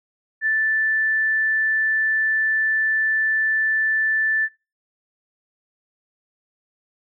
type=tone; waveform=sine; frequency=1760 Hz; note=A6; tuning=in tune; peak=-17 dBFS; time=0.41-4.49 s; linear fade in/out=50 ms; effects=noise-tail reverb RT60 0.3 s tail -24 dB re dry